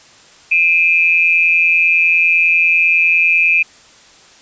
sine tone pair together, 2399 / 2569 Hz, D7 / E7, +36 / -45 cents, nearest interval minor second, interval 119 cents, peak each -12 dBFS, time 0.51-3.63 s, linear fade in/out 10 ms, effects white hiss -44 dBFS RMS until 4.41 s + resampled to 16000 Hz

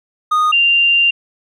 triangle / sine tone pair in turn, 1236 / 2784 Hz, D#6 / F7, -12 / -6 cents, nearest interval octave + major second, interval 1406 cents, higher second, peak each -9 dBFS, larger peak neither, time 0.31-0.52 / 0.52-1.11 s, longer second, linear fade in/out 10 ms, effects none

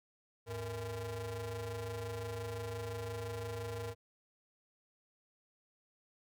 40% pulse ring-modulated tone, 183.4 Hz, F#3, 15 cents flat, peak -35 dBFS, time 0.46-3.95 s, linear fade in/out 50 ms, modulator 288 Hz, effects none

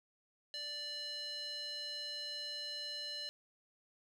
square tone with band-pass filter, 587.3 Hz, D5, in tune, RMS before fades -43 dBFS, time 0.54-3.29 s, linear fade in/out 0 ms, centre 3800 Hz, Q 7.8, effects none

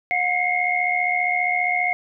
sine tone cluster, 720 / 2109 / 2184 Hz, F#5 / C7 / C#7, -47 / +13 / -26 cents, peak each -23 dBFS, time 0.11-1.93 s, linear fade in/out 0 ms, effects none

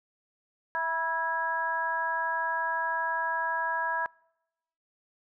harmonic tone with a mistuned harmonic, 329.6 Hz, E4, in tune, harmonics 2 / 3 / 4 / 5, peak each -37 / -30 / -40 / -31 dBFS, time 0.75-4.06 s, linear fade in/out 0 ms, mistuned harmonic 3, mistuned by -27 cents, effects noise-tail reverb RT60 0.9 s tail -26 dB re dry

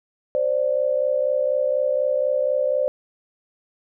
sine tone pair together, 523.3 / 587.4 Hz, C5 / D5, 0 / 0 cents, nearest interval major second, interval 200 cents, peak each -21 dBFS, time 0.35-2.88 s, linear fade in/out 0 ms, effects none

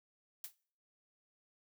blue noise with exponential decay, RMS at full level -40 dBFS, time 0.44-0.55 s, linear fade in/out 2 ms, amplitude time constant 22 ms, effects noise-tail reverb RT60 0.5 s tail -22 dB re dry

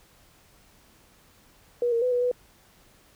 sine tone with pitch steps, 482.3 / 463.9 / 501 / 489.2 / 494 Hz, B4 / A#4 / B4 / B4 / B4, -41 / -8 / +25 / -16 / 0 cents, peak -21 dBFS, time 1.82-2.315 s, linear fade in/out 2 ms, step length 99 ms, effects pink hiss -58 dBFS RMS until 3.15 s

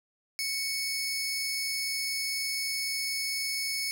sawtooth tone pair together, 2217 / 5246 Hz, C#7 / E8, 0 / -9 cents, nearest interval octave + minor third, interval 1491 cents, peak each -29 / -30 dBFS, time 0.39-3.91 s, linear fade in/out 0 ms, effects none

